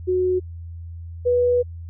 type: tone pair in turn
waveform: sine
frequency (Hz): 366.9 / 489.8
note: F#4 / B4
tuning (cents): -15 / -14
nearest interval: perfect fourth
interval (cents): 501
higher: second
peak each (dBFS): -17 / -15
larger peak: second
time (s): 0.07-0.4 / 1.25-1.63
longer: second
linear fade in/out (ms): 20
effects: added 84 Hz sine -32 dBFS peak until 1.89 s